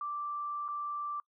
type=tone with dropouts; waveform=sine; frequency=1173 Hz; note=D6; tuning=2 cents flat; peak=-34 dBFS; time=0.01-1.2 s; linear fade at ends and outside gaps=2 ms; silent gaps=0.681-0.686 s; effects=noise-tail reverb RT60 0.1 s tail -24 dB re dry